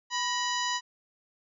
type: harmonic tone with a mistuned harmonic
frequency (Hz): 988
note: B5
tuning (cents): 0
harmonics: 1 / 2 / 3 / 4 / 5 / 6 / 7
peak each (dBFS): -31 / -34 / -36 / -37 / -38 / -39 / -39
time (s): 0.1-0.81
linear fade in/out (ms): 50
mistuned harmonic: 2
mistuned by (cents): -76
effects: none